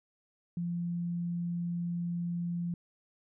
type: tone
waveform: sine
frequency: 172.7 Hz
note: F3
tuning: 19 cents flat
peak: -31 dBFS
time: 0.57-2.74 s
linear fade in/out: 2 ms
effects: none